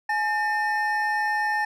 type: tone pair together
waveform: triangle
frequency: 844.3 / 1802 Hz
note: G#5 / A6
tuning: +28 / +41 cents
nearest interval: octave + minor second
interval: 1313 cents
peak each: -23 dBFS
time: 0.09-1.65 s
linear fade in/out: 5 ms
effects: none